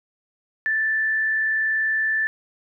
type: tone with frequency modulation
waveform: sine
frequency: 1760 Hz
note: A6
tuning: in tune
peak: -19 dBFS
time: 0.66-2.27 s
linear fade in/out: 0 ms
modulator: 59 Hz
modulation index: 0.3
effects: none